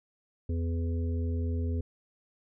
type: harmonic tone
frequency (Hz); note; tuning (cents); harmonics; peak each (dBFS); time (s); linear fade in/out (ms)
83.8; E2; +29; 1 / 3 / 5 / 6; -28 / -37 / -42 / -47; 0.49-1.81; 5
effects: none